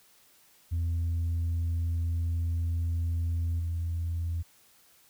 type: tone with level steps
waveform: sine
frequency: 84 Hz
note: E2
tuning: 33 cents sharp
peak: -24 / -27 dBFS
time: 0.71-4.43 s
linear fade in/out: 20 ms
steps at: 3.59 s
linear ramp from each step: 10 ms
effects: tanh soft clip ceiling -25 dBFS + white hiss -61 dBFS RMS until 5.09 s